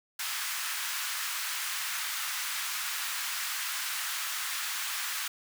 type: high-pass noise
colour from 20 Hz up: pink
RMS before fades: -34 dBFS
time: 0.19-5.28 s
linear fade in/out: 5 ms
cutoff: 1200 Hz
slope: 24 dB/octave
effects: none